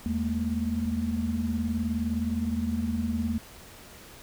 sine tone cluster, 82.5 / 211.7 / 231.1 Hz, E2 / G#3 / A#3, +2 / +33 / -15 cents, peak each -32 / -32 / -28 dBFS, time 0.06-3.38 s, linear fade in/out 0 ms, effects pink hiss -48 dBFS RMS until 4.22 s

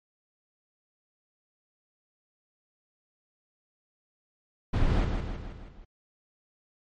brown noise with echo, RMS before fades -23 dBFS, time 4.73-5.05 s, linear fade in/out 10 ms, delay 160 ms, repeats 5, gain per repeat -5 dB, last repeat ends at 5.85 s, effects low-pass 4000 Hz 12 dB/octave + MP3 48 kbps

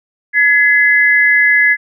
sine tone pair together, 1691.5 / 2037 Hz, G#6 / C7, +31 / -47 cents, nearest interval minor third, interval 322 cents, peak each -10 dBFS, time 0.33-1.77 s, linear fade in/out 50 ms, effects none

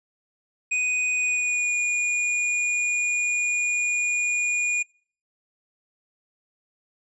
square tone with pitch glide, 2489 to 2442 Hz, D#7 to D#7, 0 to -33 cents, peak -22 dBFS, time 0.71-4.83 s, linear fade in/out 10 ms, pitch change -33 cents, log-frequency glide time 1.13-1.76 s, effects noise-tail reverb RT60 0.5 s tail -25 dB re dry + resampled to 22050 Hz

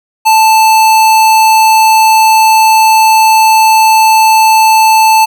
square tone, 880 Hz, A5, in tune, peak -4 dBFS, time 0.25-5.26 s, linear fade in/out 20 ms, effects none

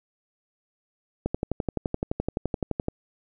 click train, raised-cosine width 2 ms, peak -12 dBFS, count 20, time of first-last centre 1.26-2.884 s, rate 11.7 Hz, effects none

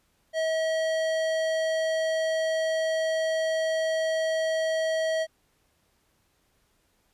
sine tone with tanh clipping, 641 Hz, E5, 49 cents flat, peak -26 dBFS, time 0.33-5.27 s, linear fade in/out 50 ms, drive 18 dB, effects pink hiss -69 dBFS RMS until 7.13 s + resampled to 32000 Hz

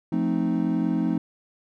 triangle chord, F dominant seventh, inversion none, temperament equal, 174.61 / 220 / 261.6 / 311.1 Hz, F3 / A3 / C4 / Eb4, 0 / 0 / 0 / 0 cents, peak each -25 dBFS, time 0.12-1.18 s, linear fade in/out 5 ms, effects none

